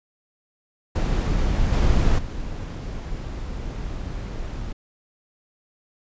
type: noise with level steps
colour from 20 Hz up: brown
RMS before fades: -21 / -18 / -30 dBFS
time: 0.95-4.73 s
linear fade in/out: 10 ms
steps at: 1.72 / 2.18 s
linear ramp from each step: 10 ms
effects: resampled to 16000 Hz